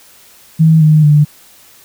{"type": "tone with pitch steps", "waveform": "sine", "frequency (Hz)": [160, 154.19, 148.6], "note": ["D#3", "D#3", "D3"], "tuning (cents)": [49, -15, 21], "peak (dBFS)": -4, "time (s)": [0.59, 1.25], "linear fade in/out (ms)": 20, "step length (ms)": 220, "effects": ["white hiss -43 dBFS RMS until 1.84 s"]}